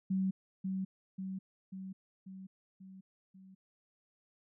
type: tone with echo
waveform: sine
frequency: 190 Hz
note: F#3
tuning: 46 cents sharp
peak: -29 dBFS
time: 0.1-0.31 s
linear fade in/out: 10 ms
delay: 540 ms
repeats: 6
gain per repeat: -4 dB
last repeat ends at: 3.55 s
effects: none